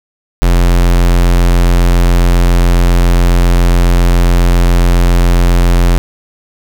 square tone, 43.65 Hz, F1, in tune, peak -6 dBFS, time 0.42-5.98 s, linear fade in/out 0 ms, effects none

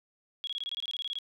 sine tone bursts, 3322 Hz, G#7, in tune, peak -32 dBFS, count 14, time 0.44-1.187 s, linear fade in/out 0 ms, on 32 ms, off 23 ms, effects none

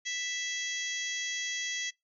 harmonic tone, 659.3 Hz, E5, in tune, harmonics 3 / 4 / 5 / 6 / 7 / 8 / 9 / 10, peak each -36 / -45 / -38 / -48 / -47 / -48 / -40 / -42 dBFS, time 0.05-1.91 s, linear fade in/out 20 ms, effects noise-tail reverb RT60 0.2 s tail -25 dB re dry

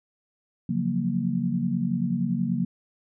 sine chord, Gb major seventh, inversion second, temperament equal, 138.59 / 174.61 / 185 / 233.1 Hz, Db3 / F3 / Gb3 / Bb3, 0 / 0 / 0 / 0 cents, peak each -31 / -29 / -28 / -27 dBFS, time 0.69-2.65 s, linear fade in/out 5 ms, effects none

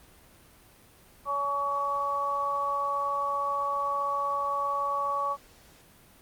harmonic tone, 282.2 Hz, C#4, 31 cents sharp, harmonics 2 / 3 / 4, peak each -35 / -36 / -27 dBFS, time 1.25-5.37 s, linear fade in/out 50 ms, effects pink hiss -56 dBFS RMS until 6.21 s + Opus 32 kbps

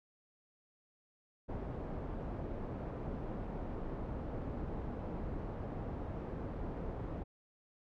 pink low-pass noise, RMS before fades -41 dBFS, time 1.48-7.24 s, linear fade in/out 20 ms, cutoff 700 Hz, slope 12 dB/octave, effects none

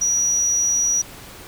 sine tone, 5810 Hz, F#8, 32 cents flat, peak -14 dBFS, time 0.01-1.02 s, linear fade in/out 10 ms, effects tanh soft clip ceiling -15 dBFS + pink hiss -40 dBFS RMS until 1.47 s

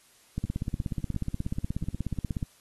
two click trains, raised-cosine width 5 ms, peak -17 / -23 dBFS, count 35 / 3, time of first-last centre 0.38-2.428 / 0.45-1.839 s, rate 16.6 / 1.44 Hz, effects white hiss -60 dBFS RMS until 2.6 s + AAC 32 kbps

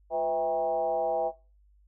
sine tone with frequency modulation, 652 Hz, E5, 19 cents flat, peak -25 dBFS, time 0.1-1.32 s, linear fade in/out 50 ms, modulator 149 Hz, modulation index 1.2, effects noise-tail reverb RT60 0.3 s tail -18 dB re dry + added 50 Hz sine -58 dBFS peak until 1.87 s

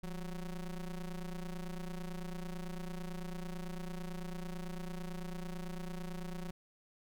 square ring-modulated tone, 93 Hz, F#2, 9 cents sharp, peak -37 dBFS, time 0.03-6.51 s, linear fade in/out 5 ms, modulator 78.5 Hz, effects none

